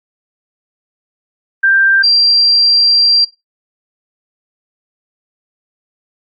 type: tone pair in turn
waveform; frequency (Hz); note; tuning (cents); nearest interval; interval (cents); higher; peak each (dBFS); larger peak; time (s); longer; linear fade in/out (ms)
sine; 1579 / 4732; G6 / D8; +12 / +12; octave + perfect fifth; 1900; second; -7; neither; 1.63-2.03 / 2.03-3.25; second; 10
effects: noise-tail reverb RT60 0.2 s tail -17 dB re dry + AAC 48 kbps